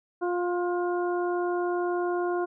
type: harmonic tone with a mistuned harmonic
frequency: 352.8 Hz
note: F4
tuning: 18 cents sharp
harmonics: 1 / 2 / 3 / 4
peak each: -26 / -32 / -36 / -38 dBFS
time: 0.21-2.46 s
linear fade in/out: 20 ms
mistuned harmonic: 4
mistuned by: +17 cents
effects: none